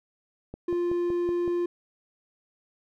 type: click train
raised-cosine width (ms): 2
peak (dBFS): -24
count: 6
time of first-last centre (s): 0.54-1.478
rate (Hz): 5.33
type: tone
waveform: triangle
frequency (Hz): 349.2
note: F4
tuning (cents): 0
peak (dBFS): -22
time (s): 0.68-1.66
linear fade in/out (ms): 5
effects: none